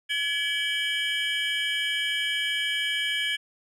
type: tone cluster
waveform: triangle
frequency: 1696 / 2297 / 2972 / 3205 Hz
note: G#6 / D7 / F#7 / G7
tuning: +36 / -39 / +7 / +38 cents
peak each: -29 dBFS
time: 0.09-3.37 s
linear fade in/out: 20 ms
effects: none